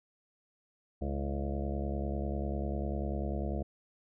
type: harmonic tone with a mistuned harmonic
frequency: 70.1 Hz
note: C#2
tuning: 20 cents sharp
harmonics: 1 / 2 / 3 / 5 / 6 / 7 / 8 / 9 / 10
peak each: -34 / -41 / -39 / -42 / -46 / -46 / -45 / -45 / -46 dBFS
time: 1.01-3.63 s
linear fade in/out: 10 ms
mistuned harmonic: 5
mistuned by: -110 cents
effects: none